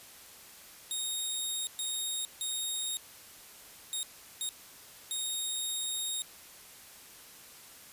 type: tone bursts at uneven times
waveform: 15% pulse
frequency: 3729 Hz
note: A#7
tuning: in tune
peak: -25 dBFS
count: 6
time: 0.91-1.67 / 1.79-2.25 / 2.41-2.97 / 3.93-4.03 / 4.41-4.49 / 5.11-6.22 s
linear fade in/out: 0 ms
effects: white hiss -52 dBFS RMS until 7.92 s + resampled to 32000 Hz